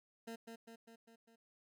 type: tone with echo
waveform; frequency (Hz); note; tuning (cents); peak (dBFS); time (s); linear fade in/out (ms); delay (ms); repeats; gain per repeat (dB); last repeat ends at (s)
20% pulse; 228.3; A#3; -36; -40; 0.27-0.36; 10; 200; 5; -4; 1.36
effects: none